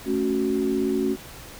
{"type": "chord", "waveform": "sine", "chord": "F# minor", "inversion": "first", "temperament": "equal", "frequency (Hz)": [220, 277.2, 370], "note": ["A3", "C#4", "F#4"], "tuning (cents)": [0, 0, 0], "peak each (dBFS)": [-27, -25, -24], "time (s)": [0.05, 1.17], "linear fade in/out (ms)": 50, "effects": ["pink hiss -42 dBFS RMS until 1.59 s"]}